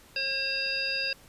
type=harmonic tone; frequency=539 Hz; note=C#5; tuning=49 cents flat; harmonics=1 / 3 / 5 / 7 / 9; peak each=-40 / -36 / -31 / -40 / -31 dBFS; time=0.16-1.13 s; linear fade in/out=2 ms; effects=pink hiss -55 dBFS RMS until 1.28 s + resampled to 32000 Hz